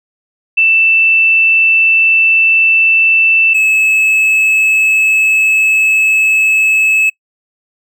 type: tone pair in turn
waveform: sine / triangle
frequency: 2658 / 2594 Hz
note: E7 / E7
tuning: +14 / -28 cents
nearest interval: unison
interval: 42 cents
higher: first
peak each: -6 dBFS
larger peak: neither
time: 0.57-3.54 / 3.54-7.1 s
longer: second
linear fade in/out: 10 ms
effects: noise-tail reverb RT60 0.1 s tail -24 dB re dry